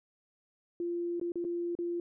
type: tone with dropouts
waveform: sine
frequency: 345.5 Hz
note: F4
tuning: 19 cents flat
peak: -31 dBFS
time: 0.8-2 s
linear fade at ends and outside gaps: 2 ms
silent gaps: 1.198-1.213 / 1.32-1.356 / 1.443-1.449 / 1.752-1.788 s
effects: none